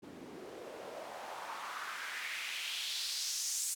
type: noise with band-pass filter sweep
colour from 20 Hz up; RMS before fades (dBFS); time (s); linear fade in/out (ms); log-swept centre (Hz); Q
white; -41; 0.02-3.75; 20; 240 to 8000; 2.4
effects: none